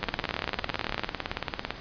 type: two click trains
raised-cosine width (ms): 0.3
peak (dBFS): -12 / -11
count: 31 / 21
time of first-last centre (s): 0.03-1.706 / 0.04-1.045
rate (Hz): 17.9 / 19.9
effects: pink hiss -42 dBFS RMS until 1.8 s + resampled to 11025 Hz